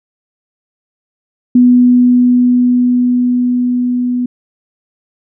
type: tone with level ramp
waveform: sine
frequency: 246.9 Hz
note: B3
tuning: in tune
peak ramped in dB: -3 to -12 dBFS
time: 1.55-4.26 s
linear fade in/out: 5 ms
effects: none